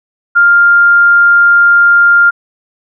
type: tone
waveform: sine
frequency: 1400 Hz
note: F6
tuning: 4 cents sharp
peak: -3 dBFS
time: 0.35-2.31 s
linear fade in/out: 20 ms
effects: none